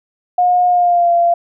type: tone with pitch glide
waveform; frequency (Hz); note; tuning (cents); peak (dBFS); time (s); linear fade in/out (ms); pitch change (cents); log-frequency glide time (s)
sine; 718 to 688.4; F5 to F5; +48 to -25; -9; 0.38-1.34; 5; -73; 0.67-1.11
effects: none